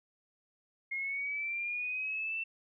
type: linear sweep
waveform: sine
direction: up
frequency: 2138 to 2684 Hz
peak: -33 dBFS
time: 0.91-2.44 s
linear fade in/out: 10 ms
effects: none